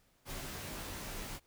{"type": "noise with comb filter", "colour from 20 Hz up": "pink", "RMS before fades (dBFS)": -43, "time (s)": [0.25, 1.4], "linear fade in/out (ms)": 50, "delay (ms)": 17, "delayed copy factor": -0.65, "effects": ["pink hiss -71 dBFS RMS until 1.46 s"]}